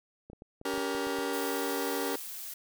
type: clicks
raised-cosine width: 2 ms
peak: -33 dBFS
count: 9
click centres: 0.3 / 0.332 / 0.421 / 0.614 / 0.738 / 0.779 / 0.95 / 1.07 / 1.187 s
type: chord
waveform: sawtooth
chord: G diminished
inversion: second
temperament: just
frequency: 282.2 / 392 / 470.4 Hz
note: Db4 / G4 / Bb4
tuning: +31 / 0 / +16 cents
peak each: -31 dBFS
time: 0.65-2.16 s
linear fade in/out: 5 ms
type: noise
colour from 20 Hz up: blue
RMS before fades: -41 dBFS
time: 1.33-2.54 s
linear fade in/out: 5 ms
effects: none

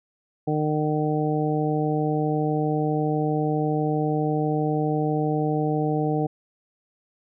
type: harmonic tone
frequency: 152.3 Hz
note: D#3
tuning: 37 cents flat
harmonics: 1 / 2 / 3 / 4 / 5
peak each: -25 / -26 / -27 / -33 / -29 dBFS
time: 0.47-6.27 s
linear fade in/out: 10 ms
effects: none

